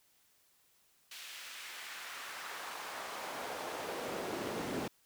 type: noise with high-pass filter sweep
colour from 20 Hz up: brown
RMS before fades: -42 dBFS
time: 1.11-4.88 s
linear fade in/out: 5 ms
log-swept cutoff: 2900 to 270 Hz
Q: 1.1
effects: white hiss -70 dBFS RMS until 5.05 s